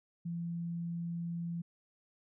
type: tone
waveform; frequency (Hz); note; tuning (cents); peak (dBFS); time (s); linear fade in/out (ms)
sine; 169.9; F3; -47; -35; 0.25-1.62; 10
effects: none